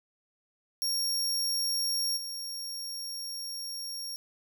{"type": "tone with level steps", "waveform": "sawtooth", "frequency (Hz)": 5560, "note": "F8", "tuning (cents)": -9, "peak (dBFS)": [-25, -33], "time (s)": [0.82, 4.16], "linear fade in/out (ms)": 0, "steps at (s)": 2.16, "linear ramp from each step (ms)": 20, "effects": []}